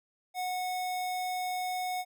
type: tone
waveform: square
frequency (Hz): 733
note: F#5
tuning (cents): -16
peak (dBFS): -32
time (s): 0.34-2.05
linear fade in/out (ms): 50
effects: none